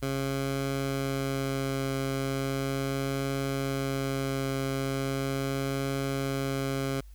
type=tone with vibrato; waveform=15% pulse; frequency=136.1 Hz; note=C#3; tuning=31 cents flat; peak=-22 dBFS; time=0.02-7.01 s; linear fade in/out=10 ms; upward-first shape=triangle; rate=0.38 Hz; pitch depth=11 cents each way; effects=added 50 Hz sine -45 dBFS peak until 7.14 s + white hiss -65 dBFS RMS until 7.14 s

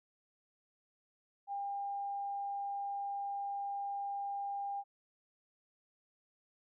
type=tone; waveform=sine; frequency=801 Hz; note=G5; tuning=37 cents sharp; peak=-36 dBFS; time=1.47-4.84 s; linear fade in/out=50 ms; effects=none

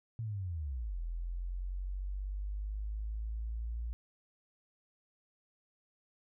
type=linear two-way sweep; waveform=sine; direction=down then up; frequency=116.54 to 41.7 to 58 Hz; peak=-35 dBFS; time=0.19-3.93 s; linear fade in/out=0 ms; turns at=0.99 s; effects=none

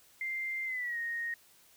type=tone with pitch glide; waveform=sine; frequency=2093 to 1864.7 Hz; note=C7 to A#6; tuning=0 to 0 cents; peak=-33 dBFS; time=0.21-1.34 s; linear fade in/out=2 ms; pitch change=-200 cents; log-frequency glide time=0.65-0.98 s; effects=white hiss -62 dBFS RMS until 1.76 s

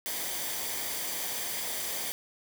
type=noise with comb filter; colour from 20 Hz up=white; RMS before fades=-34 dBFS; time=0.06-2.12 s; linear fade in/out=0 ms; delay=0.74 ms; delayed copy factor=-0.5; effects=none

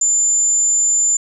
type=tone; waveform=sine; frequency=7130 Hz; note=A8; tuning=22 cents sharp; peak=-12 dBFS; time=0.01-1.17 s; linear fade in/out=5 ms; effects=none

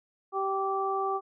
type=harmonic tone; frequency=388.5 Hz; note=G4; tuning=16 cents flat; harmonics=1 / 2 / 3; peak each=-31 / -31 / -31 dBFS; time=0.32-1.21 s; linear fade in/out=50 ms; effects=none

